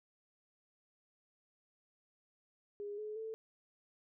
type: tone with pitch steps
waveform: sine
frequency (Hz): 409.9 / 426.1 / 442.9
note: G#4 / G#4 / A4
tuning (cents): -23 / +44 / +11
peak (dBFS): -40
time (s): 2.8-3.34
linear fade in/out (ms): 0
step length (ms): 180
effects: none